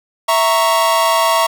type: chord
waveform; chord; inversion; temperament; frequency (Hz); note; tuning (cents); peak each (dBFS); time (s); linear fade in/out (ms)
45% pulse; A# diminished; second; equal; 659.3 / 932.3 / 1108.7; E5 / A#5 / C#6; 0 / 0 / 0; -16; 0.28-1.47; 10
effects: none